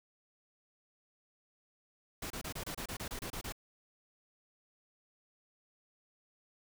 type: noise bursts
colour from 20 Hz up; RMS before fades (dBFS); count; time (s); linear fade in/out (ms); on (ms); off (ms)
pink; -41; 12; 2.22-3.524; 5; 83; 28
effects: none